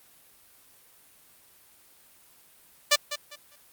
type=tone with echo; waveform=5% pulse; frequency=587.3 Hz; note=D5; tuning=in tune; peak=-6 dBFS; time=2.91-2.96 s; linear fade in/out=10 ms; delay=200 ms; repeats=3; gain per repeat=-12 dB; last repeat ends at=3.56 s; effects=white hiss -57 dBFS RMS until 3.72 s + Opus 32 kbps